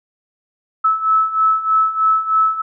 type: beating tone pair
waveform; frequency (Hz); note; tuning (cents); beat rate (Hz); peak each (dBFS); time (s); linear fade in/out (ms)
sine; 1301 / 1304.2; E6 / E6; -23 / -19; 3.2; -18 / -14; 0.84-2.62; 10
effects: none